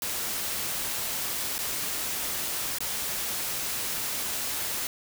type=noise with dropouts; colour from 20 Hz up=white; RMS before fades=-31 dBFS; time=0.02-4.87 s; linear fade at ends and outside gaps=1 ms; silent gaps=1.582-1.589 / 2.785-2.805 s; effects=none